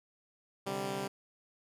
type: chord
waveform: 10% pulse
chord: C suspended second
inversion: none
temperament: equal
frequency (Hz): 130.81 / 146.83 / 196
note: C3 / D3 / G3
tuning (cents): 0 / 0 / 0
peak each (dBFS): -33 / -35 / -29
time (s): 0.66-1.08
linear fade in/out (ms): 10
effects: resampled to 32000 Hz